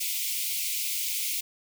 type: high-pass noise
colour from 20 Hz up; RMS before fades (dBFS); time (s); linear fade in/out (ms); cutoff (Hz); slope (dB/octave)
white; -30; 0-1.41; 10; 2100; 96
effects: none